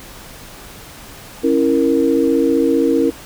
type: chord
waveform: sine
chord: A# diminished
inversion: first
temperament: equal with one note detuned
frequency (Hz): 274.3 / 329.6 / 466.2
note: C#4 / E4 / A#4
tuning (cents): -18 / 0 / 0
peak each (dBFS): -16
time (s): 1.43-3.11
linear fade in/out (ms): 20
effects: pink hiss -37 dBFS RMS until 3.25 s